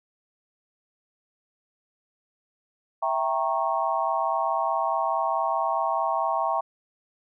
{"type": "chord", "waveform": "sine", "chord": "E diminished seventh", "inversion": "none", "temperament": "equal with one note detuned", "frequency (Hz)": [659.3, 784, 932.3, 1096], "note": ["E5", "G5", "Bb5", "Db6"], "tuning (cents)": [0, 0, 0, -20], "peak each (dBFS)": -28, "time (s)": [3.02, 6.61], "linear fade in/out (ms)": 10, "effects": []}